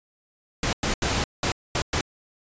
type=noise bursts at uneven times; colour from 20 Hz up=pink; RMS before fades=-24 dBFS; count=6; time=0.63-0.73 / 0.83-0.94 / 1.02-1.24 / 1.43-1.52 / 1.75-1.82 / 1.93-2.01 s; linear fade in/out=2 ms; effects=resampled to 16000 Hz